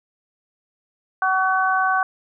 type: harmonic tone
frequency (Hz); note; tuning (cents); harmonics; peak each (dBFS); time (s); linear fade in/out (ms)
377.4; F#4; +34; 2 / 3 / 4; -21 / -21 / -21; 1.22-2.03; 2
effects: none